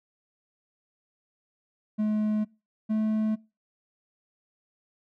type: tone pair in turn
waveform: triangle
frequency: 213.3 / 216.8 Hz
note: G#3 / A3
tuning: +46 / -25 cents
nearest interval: unison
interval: 29 cents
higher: second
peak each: -21 dBFS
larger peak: neither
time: 1.98-2.45 / 2.89-3.36 s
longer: neither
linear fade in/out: 20 ms
effects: noise-tail reverb RT60 0.3 s tail -24 dB re dry